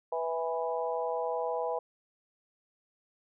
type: harmonic tone with a mistuned harmonic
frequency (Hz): 164.81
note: E3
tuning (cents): 0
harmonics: 3 / 4 / 5 / 6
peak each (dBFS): -33 / -35 / -36 / -38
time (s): 0.12-1.79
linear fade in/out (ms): 5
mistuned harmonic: 4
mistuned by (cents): -16
effects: none